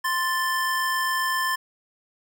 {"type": "tone pair together", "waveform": "square", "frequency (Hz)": [1046.5, 1760], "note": ["C6", "A6"], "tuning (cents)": [0, 0], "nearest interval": "major sixth", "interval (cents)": 900, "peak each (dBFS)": -26, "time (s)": [0.04, 1.56], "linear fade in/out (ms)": 10, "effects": []}